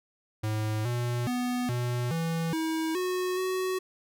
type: tone with pitch steps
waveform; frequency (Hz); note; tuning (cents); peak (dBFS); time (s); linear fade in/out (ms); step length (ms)
square; 108 / 121 / 247.1 / 122.1 / 164.9 / 320.7 / 366 / 372.5; A2 / B2 / B3 / B2 / E3 / E4 / F#4 / F#4; -32 / -35 / +1 / -19 / +1 / -48 / -19 / +12; -28; 0.43-3.79; 10; 420
effects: none